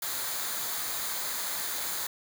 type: noise with comb filter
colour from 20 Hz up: white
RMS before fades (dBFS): -33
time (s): 0.02-2.07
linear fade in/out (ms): 5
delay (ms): 0.36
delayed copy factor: -0.55
effects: none